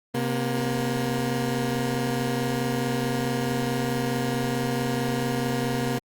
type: tone pair together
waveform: 20% pulse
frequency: 130.81 / 237 Hz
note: C3 / A#3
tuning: 0 / +29 cents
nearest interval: minor seventh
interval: 1029 cents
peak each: -22 dBFS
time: 0.14-5.99 s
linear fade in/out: 10 ms
effects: Opus 24 kbps